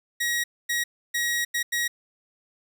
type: tone bursts at uneven times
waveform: sawtooth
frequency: 1900 Hz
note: A#6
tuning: 33 cents sharp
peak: -20 dBFS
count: 5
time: 0.2-0.44 / 0.69-0.84 / 1.14-1.45 / 1.54-1.63 / 1.72-1.88 s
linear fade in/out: 10 ms
effects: none